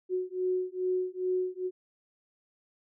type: beating tone pair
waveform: sine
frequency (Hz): 366.6 / 369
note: F#4 / F#4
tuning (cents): -16 / -5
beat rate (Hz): 2.4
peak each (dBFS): -31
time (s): 0.09-1.71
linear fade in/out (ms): 50
effects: none